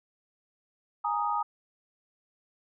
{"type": "chord", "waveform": "sine", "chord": "Ab suspended second", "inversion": "none", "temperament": "equal", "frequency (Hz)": [830.6, 932.3, 1244.5], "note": ["Ab5", "Bb5", "Eb6"], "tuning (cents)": [0, 0, 0], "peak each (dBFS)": [-31, -31, -30], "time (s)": [1.04, 1.43], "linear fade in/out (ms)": 10, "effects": []}